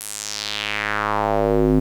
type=tone with band-pass filter sweep; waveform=square; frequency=52.4 Hz; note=G#1; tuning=16 cents sharp; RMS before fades=-21 dBFS; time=0-1.8 s; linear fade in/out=10 ms; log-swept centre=11000 to 260 Hz; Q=2.4; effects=8-bit